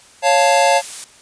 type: chord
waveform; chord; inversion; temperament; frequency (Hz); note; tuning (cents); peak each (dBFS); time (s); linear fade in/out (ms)
square; Db augmented; none; equal; 554.4 / 698.5 / 880; Db5 / F5 / A5; 0 / 0 / 0; -16; 0.22-0.82; 50
type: noise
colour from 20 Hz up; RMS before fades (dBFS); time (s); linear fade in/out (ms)
blue; -27; 0.38-1.04; 0
effects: white hiss -46 dBFS RMS until 1.21 s + resampled to 22050 Hz